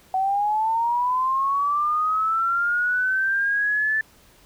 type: linear sweep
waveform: sine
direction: up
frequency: 749 to 1760 Hz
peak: -19 dBFS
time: 0.14-4.01 s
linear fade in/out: 2 ms
effects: pink hiss -54 dBFS RMS until 4.45 s